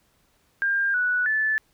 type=tone with pitch steps; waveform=sine; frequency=1601 / 1476 / 1744 Hz; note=G6 / F#6 / A6; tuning=+36 / -5 / -16 cents; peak=-20 dBFS; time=0.62-1.58 s; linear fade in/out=0 ms; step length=320 ms; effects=pink hiss -65 dBFS RMS until 1.73 s